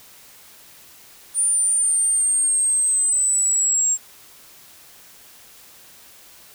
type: linear sweep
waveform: sine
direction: down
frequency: 9320 to 7500 Hz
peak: -16 dBFS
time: 1.34-3.98 s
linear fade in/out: 50 ms
effects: white hiss -47 dBFS RMS until 6.54 s